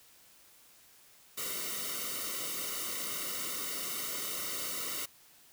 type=noise with comb filter; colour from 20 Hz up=white; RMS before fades=-37 dBFS; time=1.37-5.06 s; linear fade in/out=10 ms; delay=1.2 ms; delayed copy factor=-0.9; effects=white hiss -60 dBFS RMS until 5.52 s